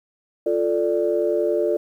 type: chord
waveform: sine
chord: D minor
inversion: first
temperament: equal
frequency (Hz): 349.2 / 440 / 587.3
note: F4 / A4 / D5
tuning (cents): 0 / 0 / 0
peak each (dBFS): -22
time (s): 0.46-1.77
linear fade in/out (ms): 5
effects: tanh soft clip ceiling -8 dBFS + 9-bit